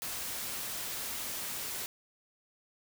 white noise, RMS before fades -38 dBFS, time 0.02-1.86 s, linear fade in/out 0 ms, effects none

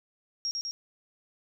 sine tone with echo, 5588 Hz, F8, in tune, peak -28 dBFS, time 0.45-0.51 s, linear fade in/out 0 ms, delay 100 ms, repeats 2, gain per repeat -2 dB, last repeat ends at 0.71 s, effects none

